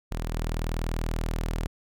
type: tone with level steps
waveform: sawtooth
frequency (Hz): 40.34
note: E1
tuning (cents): -37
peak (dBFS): -25 / -23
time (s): 0.11-1.67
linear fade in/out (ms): 10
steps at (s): 0.34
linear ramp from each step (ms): 5
effects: none